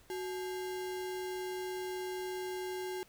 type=tone with sample-and-hold; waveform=sine; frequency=369.2 Hz; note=F#4; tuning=4 cents flat; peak=-36 dBFS; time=0.1-3.03 s; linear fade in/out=0 ms; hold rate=1225 Hz; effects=pink hiss -63 dBFS RMS until 3.08 s